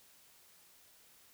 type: silence
effects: white hiss -63 dBFS RMS until 1.33 s